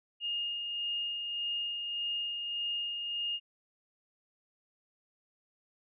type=tone with tremolo; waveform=sine; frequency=2839 Hz; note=F7; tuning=28 cents sharp; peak=-31 dBFS; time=0.2-3.4 s; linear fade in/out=50 ms; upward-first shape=sine; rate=1.7 Hz; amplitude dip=35%; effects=none